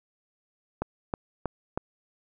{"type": "click train", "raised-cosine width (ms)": 1, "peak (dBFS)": -14, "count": 4, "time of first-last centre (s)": [0.82, 1.775], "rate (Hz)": 3.14, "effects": []}